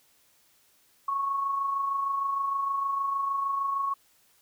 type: tone with amplitude modulation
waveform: sine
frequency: 1104 Hz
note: C#6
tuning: 7 cents flat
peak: -24 dBFS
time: 1.08-3.94 s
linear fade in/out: 5 ms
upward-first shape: sine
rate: 26.5 Hz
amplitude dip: 40%
effects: white hiss -64 dBFS RMS until 4.41 s